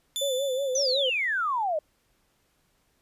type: tone with exponential decay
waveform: sawtooth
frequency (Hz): 3506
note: A7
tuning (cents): -7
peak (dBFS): -24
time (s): 0.16-1.64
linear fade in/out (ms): 0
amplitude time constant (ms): 320
type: tone with vibrato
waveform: sine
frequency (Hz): 534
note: C5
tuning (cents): +35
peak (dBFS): -25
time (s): 0.21-1.1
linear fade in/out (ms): 10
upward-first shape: sine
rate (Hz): 5.4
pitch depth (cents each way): 96
type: exponential sweep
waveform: sine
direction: down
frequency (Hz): 6272 to 587.3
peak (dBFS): -24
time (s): 0.75-1.79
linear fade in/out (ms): 5
effects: pink hiss -69 dBFS RMS until 3.01 s + resampled to 32000 Hz